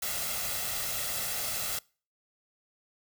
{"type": "noise with comb filter", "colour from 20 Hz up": "white", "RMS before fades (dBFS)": -33, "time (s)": [0.02, 1.79], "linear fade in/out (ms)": 5, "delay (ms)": 1.5, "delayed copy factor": 0.6, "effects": ["noise-tail reverb RT60 0.4 s tail -25 dB re dry"]}